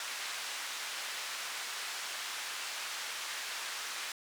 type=band-pass noise; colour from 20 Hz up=pink; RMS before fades=-40 dBFS; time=0-4.12 s; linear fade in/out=2 ms; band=1300 to 7900 Hz; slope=12 dB/octave; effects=none